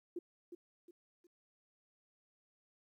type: tone with echo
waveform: sine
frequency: 349.2 Hz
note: F4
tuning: in tune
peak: -38 dBFS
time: 0.16-0.19 s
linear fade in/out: 5 ms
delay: 360 ms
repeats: 3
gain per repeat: -8 dB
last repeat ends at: 1.27 s
effects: 13-bit